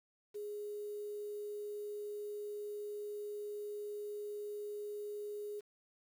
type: tone with quantisation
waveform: sine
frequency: 415.3 Hz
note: G#4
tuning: in tune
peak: -40 dBFS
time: 0.34-5.61 s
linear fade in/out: 20 ms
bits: 10
effects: none